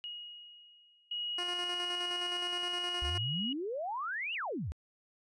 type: tone with exponential decay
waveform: sine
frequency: 2887 Hz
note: F#7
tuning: 43 cents flat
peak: -38 dBFS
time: 0.04-1.52 s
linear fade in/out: 0 ms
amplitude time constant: 320 ms
type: tone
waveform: sine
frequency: 2897 Hz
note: F#7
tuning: 37 cents flat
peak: -34 dBFS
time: 1.11-3.53 s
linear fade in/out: 5 ms
type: tone with tremolo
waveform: 10% pulse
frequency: 353.7 Hz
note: F4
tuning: 22 cents sharp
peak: -29 dBFS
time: 1.38-3.18 s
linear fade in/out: 5 ms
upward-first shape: square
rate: 9.6 Hz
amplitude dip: 40%
type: exponential two-way sweep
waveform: sine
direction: up then down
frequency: 63.1 to 2960 to 63.1 Hz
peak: -34 dBFS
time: 3.02-4.72 s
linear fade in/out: 0 ms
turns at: 4.34 s
effects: resampled to 24000 Hz